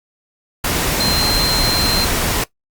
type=tone in noise; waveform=sine; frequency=4141 Hz; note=C8; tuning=19 cents flat; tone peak=-16 dBFS; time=1-2.05 s; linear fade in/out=5 ms; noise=pink; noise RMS=-18 dBFS; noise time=0.64-2.44 s; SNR=-1 dB; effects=noise-tail reverb RT60 0.1 s tail -18 dB re dry + Opus 48 kbps